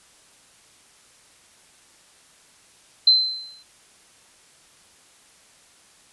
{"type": "tone with exponential decay", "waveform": "sine", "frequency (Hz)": 4081, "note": "C8", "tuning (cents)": -44, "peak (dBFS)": -9, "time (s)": [3.07, 3.63], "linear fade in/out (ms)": 5, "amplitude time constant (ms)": 120, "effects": ["white hiss -54 dBFS RMS until 6.12 s", "resampled to 24000 Hz"]}